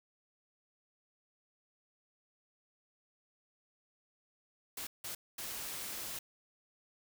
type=noise bursts at uneven times; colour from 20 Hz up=white; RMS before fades=-42 dBFS; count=3; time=4.77-4.87 / 5.04-5.15 / 5.38-6.19 s; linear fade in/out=5 ms; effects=none